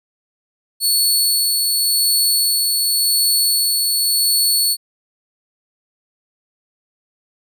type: tone with tremolo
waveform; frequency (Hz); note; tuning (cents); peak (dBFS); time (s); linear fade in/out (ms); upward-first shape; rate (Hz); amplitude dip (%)
20% pulse; 4415; C#8; -8; -7; 0.8-4.77; 50; sine; 0.9; 25
effects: none